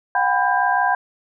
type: tone cluster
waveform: sine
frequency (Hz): 727 / 793 / 993 / 1594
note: F#5 / G5 / B5 / G6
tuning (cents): -31 / +20 / +9 / +28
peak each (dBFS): -21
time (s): 0.15-0.95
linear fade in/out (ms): 2
effects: none